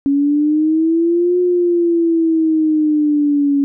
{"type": "exponential two-way sweep", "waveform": "sine", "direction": "up then down", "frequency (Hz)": [277.2, 360, 279.2], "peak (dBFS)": -11, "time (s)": [0.06, 3.64], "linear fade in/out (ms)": 0, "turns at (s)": 1.39, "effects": []}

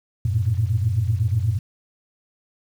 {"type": "tone cluster", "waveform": "sine", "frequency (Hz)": [91.6, 109.3, 117.4], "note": ["F#2", "A2", "A#2"], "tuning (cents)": [-17, -11, 13], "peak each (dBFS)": -22, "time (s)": [0.25, 1.59], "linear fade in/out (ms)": 5, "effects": ["tanh soft clip ceiling -9 dBFS", "8-bit"]}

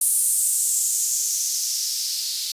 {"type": "noise with band-pass filter sweep", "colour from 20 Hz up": "violet", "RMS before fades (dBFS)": -23, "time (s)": [0.01, 2.52], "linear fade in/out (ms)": 5, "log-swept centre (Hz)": [9600, 4300], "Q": 3.5, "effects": ["resampled to 32000 Hz"]}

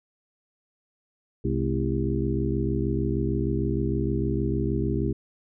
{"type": "harmonic tone with a mistuned harmonic", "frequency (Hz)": 66.5, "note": "C2", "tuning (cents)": 29, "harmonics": [1, 2, 3, 4, 5, 6], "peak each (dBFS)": [-29, -28, -31, -33, -30, -31], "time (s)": [1.44, 5.13], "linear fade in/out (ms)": 10, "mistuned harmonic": 3, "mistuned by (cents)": 140, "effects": []}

